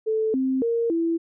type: tone with pitch steps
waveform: sine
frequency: 438.7 / 262.6 / 464.3 / 332.3 Hz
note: A4 / C4 / A#4 / E4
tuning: -5 / +6 / -7 / +14 cents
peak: -20 dBFS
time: 0.06-1.18 s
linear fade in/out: 20 ms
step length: 280 ms
effects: none